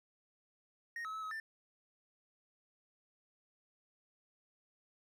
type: tone with pitch steps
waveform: triangle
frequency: 1863 / 1287 / 1301 / 1276 / 1781 Hz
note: A#6 / E6 / E6 / D#6 / A6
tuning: -2 / -42 / -23 / +43 / +21 cents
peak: -38 dBFS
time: 0.96-1.4 s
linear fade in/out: 2 ms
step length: 88 ms
effects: none